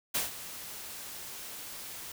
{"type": "noise with ADSR envelope", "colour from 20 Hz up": "white", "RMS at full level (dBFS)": -29, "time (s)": [0.14, 2.12], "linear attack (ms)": 13, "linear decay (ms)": 150, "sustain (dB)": -14, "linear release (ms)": 4, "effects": []}